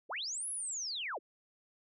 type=linear two-way sweep; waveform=sine; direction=up then down; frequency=258.4 to 10990 to 258.4 Hz; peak=-36 dBFS; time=0.09-1.19 s; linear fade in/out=20 ms; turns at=0.49 s; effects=none